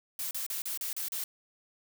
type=noise bursts; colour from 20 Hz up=blue; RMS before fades=-35 dBFS; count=7; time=0.19-1.24 s; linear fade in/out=2 ms; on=120 ms; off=35 ms; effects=none